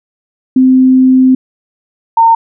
sine tone pair in turn, 258.9 / 912.8 Hz, C4 / A#5, -18 / -37 cents, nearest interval octave + minor seventh, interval 2181 cents, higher second, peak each -3 dBFS, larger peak neither, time 0.56-1.35 / 2.17-2.35 s, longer first, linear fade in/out 5 ms, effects none

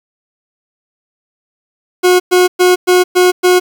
40% pulse tone bursts, 362.4 Hz, F#4, 36 cents flat, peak -5 dBFS, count 6, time 2.03-3.6 s, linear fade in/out 20 ms, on 170 ms, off 110 ms, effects 7-bit

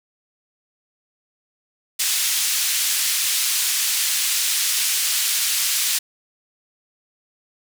white band-pass noise, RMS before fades -21 dBFS, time 1.99-5.99 s, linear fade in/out 10 ms, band 2300 to 11000 Hz, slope 12 dB/octave, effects none

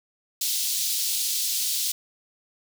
pink high-pass noise, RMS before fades -26 dBFS, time 0.41-1.92 s, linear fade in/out 5 ms, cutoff 3700 Hz, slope 24 dB/octave, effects none

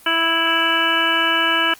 harmonic tone, 329.6 Hz, E4, in tune, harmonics 1 / 2 / 3 / 4 / 5 / 7 / 8 / 9, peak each -27 / -28 / -25 / -23 / -20 / -25 / -28 / -20 dBFS, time 0.06-1.74 s, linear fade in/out 5 ms, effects white hiss -46 dBFS RMS until 1.79 s + Opus 32 kbps

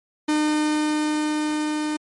45% pulse tone with level ramp, 303.7 Hz, D#4, 42 cents flat, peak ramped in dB -18 to -23 dBFS, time 0.28-1.97 s, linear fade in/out 10 ms, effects MP3 48 kbps

